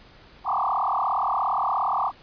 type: tone with frequency modulation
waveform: sine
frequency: 970 Hz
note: B5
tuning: 31 cents flat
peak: -21 dBFS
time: 0.44-2.12 s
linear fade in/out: 50 ms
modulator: 37.1 Hz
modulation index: 6.3
effects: pink hiss -51 dBFS RMS until 2.22 s + resampled to 11025 Hz